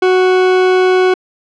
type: tone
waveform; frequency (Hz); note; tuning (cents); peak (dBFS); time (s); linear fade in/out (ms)
40% pulse; 370; F#4; 0; -7; 0.02-1.14; 5
effects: low-pass 3000 Hz 12 dB/octave